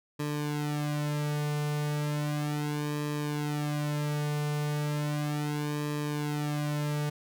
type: tone with flanger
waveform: sawtooth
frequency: 148.2 Hz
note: D3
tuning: 16 cents sharp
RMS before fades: -31 dBFS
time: 0.19-7.1 s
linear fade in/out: 10 ms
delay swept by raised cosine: 1.4 to 3.1 ms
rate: 0.35 Hz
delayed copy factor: -1
effects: none